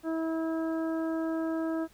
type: harmonic tone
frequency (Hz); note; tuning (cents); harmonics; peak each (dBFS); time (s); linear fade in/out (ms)
323.9; E4; -30; 1 / 2 / 3 / 4 / 5; -29 / -36 / -45 / -44 / -46; 0.03-1.88; 50
effects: pink hiss -61 dBFS RMS until 1.93 s